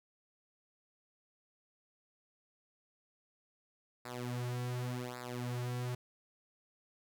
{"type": "tone with flanger", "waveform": "sawtooth", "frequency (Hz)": 123.47, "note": "B2", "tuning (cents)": 0, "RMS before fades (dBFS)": -39, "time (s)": [4.05, 5.95], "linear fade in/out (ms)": 5, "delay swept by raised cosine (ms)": [0.32, 4.82], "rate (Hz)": 0.88, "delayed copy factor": -0.95, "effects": []}